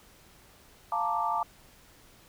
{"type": "chord", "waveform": "sine", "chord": "Bb major seventh", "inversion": "second", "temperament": "equal", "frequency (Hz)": [698.5, 880, 932.3, 1174.7], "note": ["F5", "A5", "Bb5", "D6"], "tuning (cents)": [0, 0, 0, 0], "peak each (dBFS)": [-34, -30, -34, -31], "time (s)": [0.92, 1.43], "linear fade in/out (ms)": 2, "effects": ["pink hiss -57 dBFS RMS until 2.28 s"]}